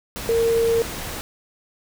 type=tone in noise; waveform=sine; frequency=460 Hz; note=A#4; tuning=23 cents flat; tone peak=-16 dBFS; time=0.29-0.82 s; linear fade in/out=0 ms; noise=pink; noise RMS=-31 dBFS; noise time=0.16-1.21 s; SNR=+12 dB; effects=none